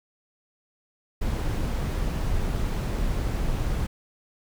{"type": "noise", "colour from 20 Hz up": "brown", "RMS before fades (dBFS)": -26, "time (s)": [1.21, 3.87], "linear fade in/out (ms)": 10, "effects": []}